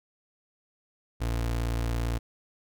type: tone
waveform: 30% pulse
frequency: 57.7 Hz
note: A#1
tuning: 17 cents flat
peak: -24 dBFS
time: 1.2-2.19 s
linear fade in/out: 20 ms
effects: none